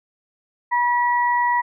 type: tone pair together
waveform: sine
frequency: 968 / 1936 Hz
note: B5 / B6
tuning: -35 / -35 cents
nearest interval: octave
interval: 1200 cents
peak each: -17 / -23 dBFS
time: 0.71-1.62 s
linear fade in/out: 20 ms
effects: none